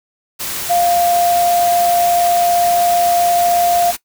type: tone in noise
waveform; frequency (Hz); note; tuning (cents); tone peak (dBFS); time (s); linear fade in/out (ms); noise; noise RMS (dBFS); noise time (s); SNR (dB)
sine; 698.5; F5; 0; -11; 0.69-3.92; 20; white; -23; 0.39-3.97; +9
effects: noise-tail reverb RT60 0.1 s tail -18 dB re dry